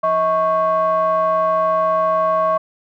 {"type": "ring-modulated tone", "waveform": "triangle", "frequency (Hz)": 233.1, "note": "A#3", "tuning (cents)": 0, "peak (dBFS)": -9, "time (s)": [0.03, 2.58], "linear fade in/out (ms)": 10, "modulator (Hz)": 872, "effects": []}